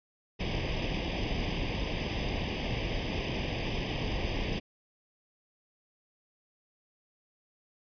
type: noise with comb filter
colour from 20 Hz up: pink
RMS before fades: -32 dBFS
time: 0.39-4.6 s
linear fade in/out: 20 ms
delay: 0.36 ms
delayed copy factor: +0.95
effects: resampled to 11025 Hz